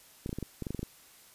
clicks, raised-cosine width 3 ms, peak -22 dBFS, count 11, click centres 0.261 / 0.293 / 0.329 / 0.386 / 0.427 / 0.623 / 0.668 / 0.706 / 0.747 / 0.793 / 0.83 s, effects white hiss -57 dBFS RMS until 1.34 s + resampled to 32000 Hz

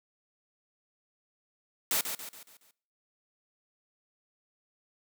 white noise with echo, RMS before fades -28 dBFS, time 1.91-2.01 s, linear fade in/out 2 ms, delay 140 ms, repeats 5, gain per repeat -7 dB, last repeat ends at 2.71 s, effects noise-tail reverb RT60 0.5 s tail -21 dB re dry + high-pass 200 Hz 12 dB/octave

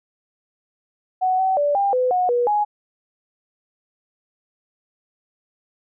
sine tone with pitch steps, 744 / 759 / 581 / 798 / 505 / 728 / 484.1 / 834 Hz, F#5 / F#5 / D5 / G5 / B4 / F#5 / B4 / G#5, +9 / +44 / -19 / +31 / +39 / -28 / -35 / +7 cents, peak -16 dBFS, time 1.21-2.65 s, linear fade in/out 20 ms, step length 180 ms, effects none

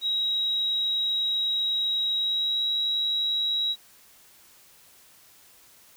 sine tone with pitch glide, 3832 to 3863 Hz, A#7 to B7, +47 to -39 cents, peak -23 dBFS, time 0.01-3.76 s, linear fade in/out 50 ms, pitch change +14 cents, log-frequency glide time 2.18-2.66 s, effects white hiss -55 dBFS RMS until 5.96 s

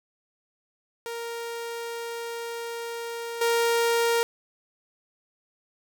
sawtooth tone with level steps, 466.2 Hz, A#4, in tune, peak -28 / -17 dBFS, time 1.06-4.23 s, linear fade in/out 0 ms, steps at 3.41 s, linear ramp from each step 5 ms, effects none

